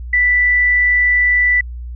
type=tone; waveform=sine; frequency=1975.5 Hz; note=B6; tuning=in tune; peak=-10 dBFS; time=0.13-1.61 s; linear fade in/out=5 ms; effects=added 60 Hz sine -25 dBFS peak until 1.95 s